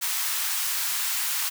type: high-pass noise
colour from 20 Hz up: white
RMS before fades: -27 dBFS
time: 0.01-1.5 s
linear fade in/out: 20 ms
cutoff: 930 Hz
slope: 24 dB/octave
effects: none